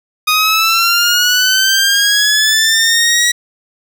15% pulse linear sweep, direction up, 1237 to 1924 Hz, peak -3 dBFS, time 0.27-3.32 s, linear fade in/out 10 ms, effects none

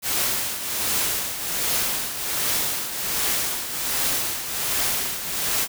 white noise with tremolo, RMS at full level -22 dBFS, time 0.02-5.68 s, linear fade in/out 50 ms, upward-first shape triangle, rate 1.3 Hz, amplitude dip 65%, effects none

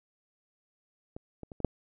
clicks, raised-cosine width 2 ms, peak -27 / -28 / -30 / -26 / -10 dBFS, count 5, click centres 1.165 / 1.433 / 1.518 / 1.603 / 1.647 s, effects none

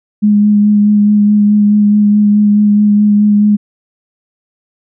sine tone with vibrato, 207.7 Hz, G#3, in tune, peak -5 dBFS, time 0.22-3.57 s, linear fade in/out 20 ms, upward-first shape sine, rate 4.7 Hz, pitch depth 16 cents each way, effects none

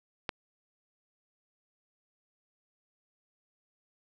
click, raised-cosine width 0.3 ms, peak -15 dBFS, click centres 0.292 s, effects none

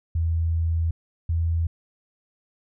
sine tone pair in turn, 82.41 / 82.98 Hz, E2 / E2, 0 / +12 cents, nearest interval unison, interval 12 cents, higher second, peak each -20 dBFS, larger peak neither, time 0.15-0.91 / 1.29-1.67 s, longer first, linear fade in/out 5 ms, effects none

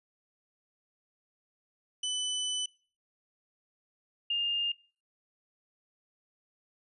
sawtooth / sine tone pair in turn, 3000 / 2816 Hz, F#7 / F7, +23 / +14 cents, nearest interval minor second, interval 109 cents, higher first, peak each -27 dBFS, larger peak neither, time 2.03-2.66 / 4.3-4.72 s, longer first, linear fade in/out 5 ms, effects noise-tail reverb RT60 0.4 s tail -23 dB re dry + resampled to 24000 Hz

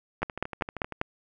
two click trains, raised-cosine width 0.5 ms, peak -20 / -11 dBFS, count 10 / 5, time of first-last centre 0.22-0.923 / 0.23-1.014 s, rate 12.8 / 5.1 Hz, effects none

